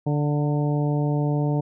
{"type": "harmonic tone with a mistuned harmonic", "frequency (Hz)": 146.83, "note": "D3", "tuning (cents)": 0, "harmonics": [1, 2, 3, 4, 5, 6], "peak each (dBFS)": [-21, -27, -31, -33, -35, -37], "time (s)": [0.06, 1.61], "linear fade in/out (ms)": 10, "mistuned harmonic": 6, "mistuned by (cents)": 36, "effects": []}